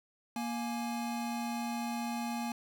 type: tone pair together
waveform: square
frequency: 235 / 836.3 Hz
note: A#3 / G#5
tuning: +14 / +12 cents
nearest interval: octave + minor seventh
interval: 2198 cents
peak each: -36 / -40 dBFS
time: 0.36-2.52 s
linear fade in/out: 2 ms
effects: none